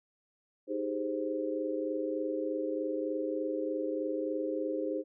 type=chord; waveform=sine; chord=Ab major seventh; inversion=second; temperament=equal; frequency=311.1 / 392 / 415.3 / 523.3 Hz; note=Eb4 / G4 / Ab4 / C5; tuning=0 / 0 / 0 / 0 cents; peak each=-35 / -39 / -38 / -35 dBFS; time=0.67-5.04 s; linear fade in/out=50 ms; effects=none